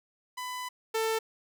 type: tone pair in turn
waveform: sawtooth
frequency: 1000 / 445.2 Hz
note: B5 / A4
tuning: +21 / +20 cents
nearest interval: octave + major second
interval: 1401 cents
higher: first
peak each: -31 / -23 dBFS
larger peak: second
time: 0.37-0.69 / 0.94-1.19 s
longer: first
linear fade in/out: 10 ms
effects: none